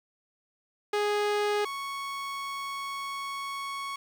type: tone pair in turn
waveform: sawtooth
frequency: 414.9 / 1107.7 Hz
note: G#4 / C#6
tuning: -2 / -2 cents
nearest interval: octave + perfect fourth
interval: 1700 cents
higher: second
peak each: -21 / -29 dBFS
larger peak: first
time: 0.93-1.65 / 1.65-3.96 s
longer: second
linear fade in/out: 5 ms
effects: low-pass 5000 Hz 12 dB/octave + 8-bit